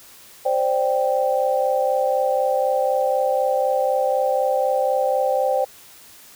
sine chord, C suspended second, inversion none, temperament equal, 523.3 / 587.3 / 784 Hz, C5 / D5 / G5, 0 / 0 / 0 cents, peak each -20 / -23 / -22 dBFS, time 0.45-5.65 s, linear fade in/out 10 ms, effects white hiss -46 dBFS RMS until 6.35 s

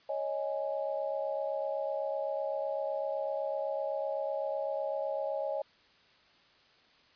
sine chord, C# suspended second, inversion none, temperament equal, 554.4 / 622.3 / 830.6 Hz, C#5 / D#5 / G#5, 0 / 0 / 0 cents, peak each -34 / -35 / -40 dBFS, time 0.09-5.62 s, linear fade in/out 5 ms, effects white hiss -63 dBFS RMS until 7.15 s + resampled to 11025 Hz

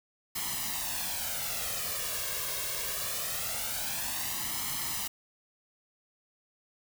white noise with flanger, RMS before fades -34 dBFS, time 0.35-5.08 s, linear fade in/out 10 ms, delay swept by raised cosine 0.97 to 1.85 ms, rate 0.23 Hz, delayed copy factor +0.7, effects none

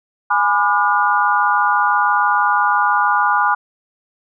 sine chord, G# diminished seventh, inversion none, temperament just, 830.6 / 996.7 / 1196.1 / 1435.3 Hz, G#5 / B5 / D6 / F6, 0 / +16 / +31 / +47 cents, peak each -18 dBFS, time 0.3-3.55 s, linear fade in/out 10 ms, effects none

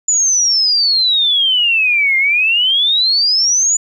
sine exponential two-way sweep, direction down then up, 7040 to 2100 to 7040 Hz, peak -10 dBFS, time 0.08-3.77 s, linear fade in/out 5 ms, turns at 2.17 s, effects 8-bit

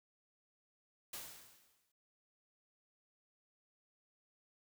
white noise with exponential decay, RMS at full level -44 dBFS, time 1.13-1.92 s, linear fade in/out 5 ms, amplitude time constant 170 ms, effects none

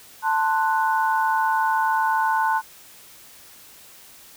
sine chord, F# diminished, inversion first, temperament equal with one note detuned, 886.1 / 1046.5 / 1480 Hz, A5 / C6 / F#6, +12 / 0 / 0 cents, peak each -20 / -25 / -25 dBFS, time 0.22-2.62 s, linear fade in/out 50 ms, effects white hiss -47 dBFS RMS until 4.36 s

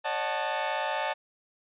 sawtooth chord, D# half-diminished seventh, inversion third, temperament equal with one note detuned, 554.4 / 610.5 / 740 / 880 Hz, C#5 / D#5 / F#5 / A5, 0 / -33 / 0 / 0 cents, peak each -32 / -30 / -31 / -27 dBFS, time 0.04-1.14 s, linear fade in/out 20 ms, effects resampled to 8000 Hz

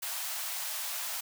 white high-pass noise, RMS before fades -36 dBFS, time 0.02-1.21 s, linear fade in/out 10 ms, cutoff 590 Hz, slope 96 dB/octave, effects none

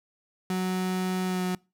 35% pulse tone with pitch glide, 185 to 182.66 Hz, F#3 to F#3, 0 to -22 cents, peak -24 dBFS, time 0.5-1.55 s, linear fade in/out 2 ms, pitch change -22 cents, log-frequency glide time 1.25-1.43 s, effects noise-tail reverb RT60 0.3 s tail -26 dB re dry

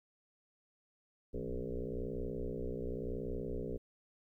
sine tone with frequency modulation, 215.4 Hz, A3, 37 cents flat, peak -36 dBFS, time 1.33-3.78 s, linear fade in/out 20 ms, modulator 60.9 Hz, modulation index 4.7, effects 13-bit

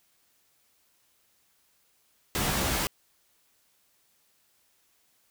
pink noise with comb filter, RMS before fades -28 dBFS, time 2.35-2.87 s, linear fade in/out 0 ms, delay 15 ms, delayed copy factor +0.7, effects white hiss -68 dBFS RMS until 5.3 s

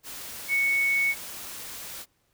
sine tone in noise, 2217 Hz, C#7, in tune, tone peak -21 dBFS, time 0.48-1.15 s, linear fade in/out 50 ms, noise white, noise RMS -39 dBFS, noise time 0.03-2.06 s, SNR +15 dB, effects pink hiss -70 dBFS RMS until 2.33 s

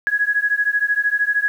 sine beating tone pair, 1664 / 1677 Hz, G#6 / G#6, +3 / +16 cents, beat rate 13 Hz, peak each -19 dBFS, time 0.07-1.48 s, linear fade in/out 0 ms, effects 8-bit

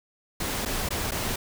pink noise with dropouts, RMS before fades -29 dBFS, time 0.4-1.36 s, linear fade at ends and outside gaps 5 ms, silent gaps 0.652-0.658 / 0.889-0.905 / 1.11-1.118 s, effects none

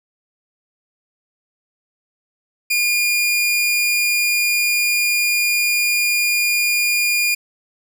sawtooth tone, 2423 Hz, D#7, 47 cents flat, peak -12 dBFS, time 2.7-7.35 s, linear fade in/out 10 ms, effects none

